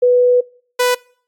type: tone pair in turn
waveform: sine / sawtooth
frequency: 493.7 / 495.5 Hz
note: B4 / B4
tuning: -1 / +6 cents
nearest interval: unison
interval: 7 cents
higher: second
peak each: -8 dBFS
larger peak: neither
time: 0.02-0.41 / 0.79-0.95 s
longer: first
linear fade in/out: 10 ms
effects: noise-tail reverb RT60 0.5 s tail -24 dB re dry + AAC 64 kbps